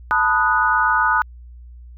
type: chord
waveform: sine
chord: B dominant seventh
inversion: third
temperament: equal with one note detuned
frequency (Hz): 880 / 987.8 / 1244.5 / 1474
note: A5 / B5 / D#6 / F#6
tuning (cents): 0 / 0 / 0 / -7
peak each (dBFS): -21 / -22 / -19 / -18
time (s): 0.11-1.22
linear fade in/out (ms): 0
effects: added 60 Hz sine -37 dBFS peak until 1.97 s